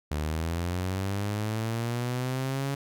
sawtooth linear sweep, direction up, 73.42 to 140 Hz, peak -24 dBFS, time 0.11-2.75 s, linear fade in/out 5 ms, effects none

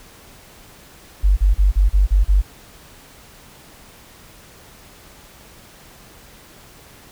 sine tone bursts, 48.47 Hz, G1, 19 cents flat, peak -10 dBFS, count 7, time 1.23-2.42 s, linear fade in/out 20 ms, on 140 ms, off 35 ms, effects pink hiss -45 dBFS RMS until 7.11 s

